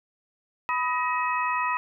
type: tone cluster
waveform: sine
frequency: 991 / 1261 / 1895 / 2552 Hz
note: B5 / D#6 / A#6 / D#7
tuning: +6 / +23 / +28 / +43 cents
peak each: -26 / -29 / -32 / -32 dBFS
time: 0.69-1.77 s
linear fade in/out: 0 ms
effects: none